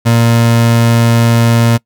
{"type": "tone", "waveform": "30% pulse", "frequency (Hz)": 116.54, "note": "A#2", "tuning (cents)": 0, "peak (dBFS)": -4, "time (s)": [0.05, 1.78], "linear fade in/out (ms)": 20, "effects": ["noise-tail reverb RT60 0.1 s tail -24 dB re dry"]}